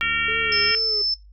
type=harmonic tone; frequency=460 Hz; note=A#4; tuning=23 cents flat; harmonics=3 / 4 / 5 / 6 / 7; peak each=-26 / -27 / -25 / -26 / -28 dBFS; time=0.01-0.75 s; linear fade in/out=0 ms
type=click train; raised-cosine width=3 ms; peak=-29 dBFS; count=52; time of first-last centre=0.03-0.709 s; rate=75.1 Hz
type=tone with vibrato; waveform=triangle; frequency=430 Hz; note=A4; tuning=40 cents flat; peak=-28 dBFS; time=0.28-1.02 s; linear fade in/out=5 ms; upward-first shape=sine; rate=2.3 Hz; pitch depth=74 cents each way
type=tone; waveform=sine; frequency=5274 Hz; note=E8; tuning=in tune; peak=-20 dBFS; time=0.52-1.14 s; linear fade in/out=2 ms
effects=noise-tail reverb RT60 0.2 s tail -17 dB re dry + added 50 Hz sine -44 dBFS peak until 1.32 s